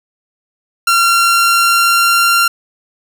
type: tone with pitch glide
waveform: sawtooth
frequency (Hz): 1372 to 1380.7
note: F6 to F6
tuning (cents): -31 to -20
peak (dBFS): -5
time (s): 0.87-2.48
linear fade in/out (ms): 5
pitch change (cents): +11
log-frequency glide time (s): 0.99-2.29
effects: none